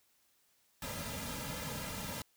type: noise with comb filter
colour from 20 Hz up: pink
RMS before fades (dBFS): -41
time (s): 0.82-2.22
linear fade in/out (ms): 2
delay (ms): 2.7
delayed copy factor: -0.85
effects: white hiss -72 dBFS RMS until 2.36 s